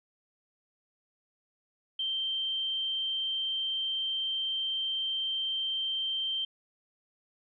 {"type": "tone", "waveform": "sine", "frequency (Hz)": 3136, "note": "G7", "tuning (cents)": 0, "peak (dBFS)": -29, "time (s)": [1.99, 6.45], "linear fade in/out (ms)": 5, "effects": []}